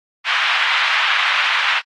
white band-pass noise, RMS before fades -18 dBFS, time 0.24-1.82 s, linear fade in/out 50 ms, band 1000 to 3000 Hz, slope 24 dB/octave, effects AAC 32 kbps

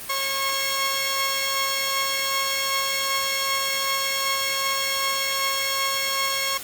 10% pulse tone pair together, 543.7 / 1090 Hz, C#5 / C#6, -34 / -29 cents, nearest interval octave, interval 1205 cents, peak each -21 / -15 dBFS, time 0.09-6.58 s, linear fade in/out 10 ms, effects white hiss -36 dBFS RMS until 6.63 s + Opus 24 kbps

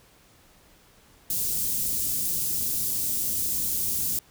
white band-stop noise, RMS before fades -27 dBFS, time 1.3-4.19 s, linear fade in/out 2 ms, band 240 to 7200 Hz, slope 12 dB/octave, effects pink hiss -57 dBFS RMS until 4.3 s

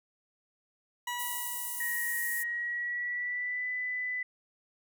20% pulse tone with exponential decay, 971 Hz, B5, 30 cents flat, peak -27 dBFS, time 1.07-2.91 s, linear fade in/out 5 ms, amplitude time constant 400 ms
pink high-pass noise, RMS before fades -37 dBFS, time 1.18-2.44 s, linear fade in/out 20 ms, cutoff 8500 Hz, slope 24 dB/octave
sine tone with pitch glide, 1888 to 1996.8 Hz, A#6 to B6, +22 to +19 cents, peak -31 dBFS, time 1.8-4.23 s, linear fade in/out 5 ms, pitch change +97 cents, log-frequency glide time 2.42-3.67 s
effects none

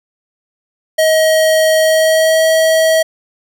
square tone with pitch glide, 633 to 641.8 Hz, D#5 to E5, +30 to -46 cents, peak -9 dBFS, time 0.98-3.03 s, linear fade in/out 10 ms, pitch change +24 cents, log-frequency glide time 1.79-2.46 s, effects none

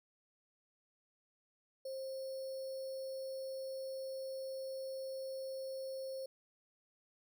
sine tone with sample-and-hold, 531 Hz, C5, 25 cents sharp, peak -40 dBFS, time 1.85-6.26 s, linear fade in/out 5 ms, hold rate 4900 Hz, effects none

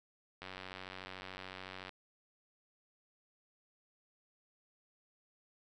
click train, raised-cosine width 0.3 ms, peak -29 dBFS, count 139, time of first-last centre 0.42-1.893 s, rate 93.7 Hz, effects none

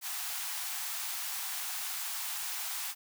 white high-pass noise, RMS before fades -37 dBFS, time 0.01-2.95 s, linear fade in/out 50 ms, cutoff 690 Hz, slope 96 dB/octave, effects none

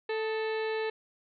harmonic tone with a mistuned harmonic, 440 Hz, A4, in tune, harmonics 1 / 2 / 3 / 4 / 5 / 6 / 7 / 8 / 9 / 10, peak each -30 / -39 / -48 / -40 / -45 / -44 / -52 / -54 / -47 / -57 dBFS, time 0.09-0.9 s, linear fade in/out 5 ms, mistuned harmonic 3, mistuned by -70 cents, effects none

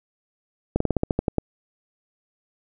slowing click train, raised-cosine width 2 ms, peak -7 dBFS, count 10, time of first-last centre 0.76-1.383 s, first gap 44 ms, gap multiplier 1.11, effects none

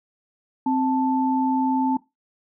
sine tone pair together, 261.6 / 879.9 Hz, C4 / A5, 0 / 0 cents, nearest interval octave + major sixth, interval 2100 cents, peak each -20 / -23 dBFS, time 0.66-1.97 s, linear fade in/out 5 ms, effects noise-tail reverb RT60 0.2 s tail -19 dB re dry

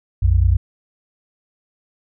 sine tone pair together, 60.54 / 89.8 Hz, B1 / F2, -34 / +49 cents, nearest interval perfect fifth, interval 683 cents, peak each -14 dBFS, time 0.22-0.57 s, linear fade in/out 10 ms, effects none

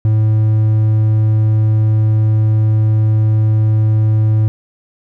triangle tone, 108.6 Hz, A2, 22 cents flat, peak -7 dBFS, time 0.05-4.48 s, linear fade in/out 0 ms, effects none

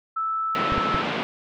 sine tone, 1315 Hz, E6, 5 cents flat, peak -23 dBFS, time 0.16-1.02 s, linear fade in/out 10 ms
pink band-pass noise, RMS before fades -27 dBFS, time 0.55-1.23 s, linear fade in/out 0 ms, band 160 to 3400 Hz, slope 24 dB/octave
clicks, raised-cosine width 5 ms, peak -16 dBFS, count 3, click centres 0.722 / 0.78 / 0.945 s
effects none

